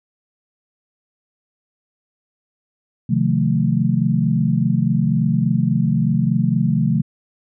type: chord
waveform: sine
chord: F dominant seventh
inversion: second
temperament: equal with one note detuned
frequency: 130.81 / 155.56 / 179.11 / 220 Hz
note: C3 / Eb3 / F3 / A3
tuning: 0 / 0 / +44 / 0 cents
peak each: -20 dBFS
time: 3.09-7.02 s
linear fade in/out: 10 ms
effects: none